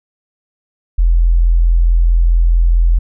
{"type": "tone", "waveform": "sine", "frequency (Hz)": 42.31, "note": "E1", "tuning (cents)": 46, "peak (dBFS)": -7, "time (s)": [0.98, 2.99], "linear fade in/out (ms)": 10, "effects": []}